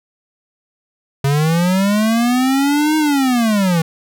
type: linear two-way sweep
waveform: square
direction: up then down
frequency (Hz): 135.7 to 313.2 to 158.9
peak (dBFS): -13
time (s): 1.24-3.82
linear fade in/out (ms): 5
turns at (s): 2.97
effects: none